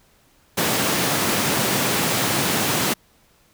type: high-pass noise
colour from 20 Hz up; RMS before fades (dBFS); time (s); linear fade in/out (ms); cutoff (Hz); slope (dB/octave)
pink; -21; 0.57-2.94; 10; 120; 24
effects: pink hiss -58 dBFS RMS until 3.53 s